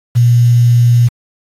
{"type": "tone with quantisation", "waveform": "sine", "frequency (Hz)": 120, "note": "B2", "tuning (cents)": -49, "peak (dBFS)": -5, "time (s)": [0.15, 1.09], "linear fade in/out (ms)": 20, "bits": 5, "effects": ["AAC 48 kbps"]}